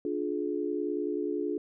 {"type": "chord", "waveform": "sine", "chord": "D diminished", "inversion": "none", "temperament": "just", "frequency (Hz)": [293.7, 352.4, 422.9], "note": ["D4", "F4", "Ab4"], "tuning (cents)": [0, 16, 31], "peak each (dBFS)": -33, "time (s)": [0.05, 1.58], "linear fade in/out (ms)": 2, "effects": []}